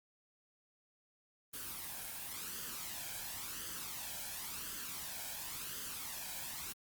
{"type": "noise with flanger", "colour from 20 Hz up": "white", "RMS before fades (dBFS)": -44, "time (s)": [1.53, 6.73], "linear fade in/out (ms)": 10, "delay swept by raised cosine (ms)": [0.63, 1.28], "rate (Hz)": 0.94, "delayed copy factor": 0.55, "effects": ["Opus 24 kbps"]}